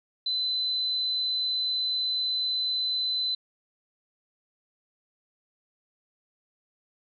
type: tone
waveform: sine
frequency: 4028 Hz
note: B7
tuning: 33 cents sharp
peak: -25 dBFS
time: 0.26-3.35 s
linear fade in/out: 5 ms
effects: none